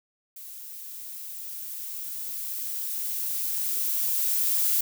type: noise with level ramp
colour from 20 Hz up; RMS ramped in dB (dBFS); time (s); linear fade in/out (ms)
violet; -42 to -23; 0.36-4.81; 5
effects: none